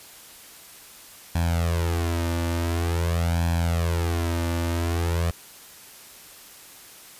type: tone with flanger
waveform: sawtooth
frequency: 84.5 Hz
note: E2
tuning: 43 cents sharp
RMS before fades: -24 dBFS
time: 1.35-5.31 s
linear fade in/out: 5 ms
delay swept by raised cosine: 1.2 to 3.4 ms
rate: 0.47 Hz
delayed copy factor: +0.85
effects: white hiss -46 dBFS RMS until 7.19 s + resampled to 32000 Hz